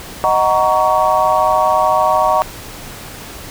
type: chord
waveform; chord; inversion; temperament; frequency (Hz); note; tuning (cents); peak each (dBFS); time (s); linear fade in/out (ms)
sine; D# minor seventh; none; just; 622.3 / 746.7 / 933.4 / 1120.1; D#5 / F#5 / A#5 / C#6; 0 / +16 / +2 / +18; -16; 0.24-2.42; 0
effects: pink hiss -32 dBFS RMS until 3.5 s